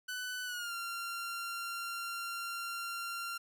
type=tone with pitch glide; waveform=sawtooth; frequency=1497 to 1380.7 Hz; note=F#6 to F6; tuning=+20 to -20 cents; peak=-34 dBFS; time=0.08-3.38 s; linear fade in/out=10 ms; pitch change=-140 cents; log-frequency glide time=0.45-0.74 s; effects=none